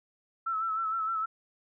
sine tone with vibrato, 1318.5 Hz, E6, in tune, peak -28 dBFS, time 0.46-1.26 s, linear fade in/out 10 ms, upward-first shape sine, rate 6.5 Hz, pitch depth 45 cents each way, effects none

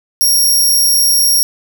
15% pulse tone, 5588 Hz, F8, in tune, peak -3 dBFS, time 0.21-1.43 s, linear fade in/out 0 ms, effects none

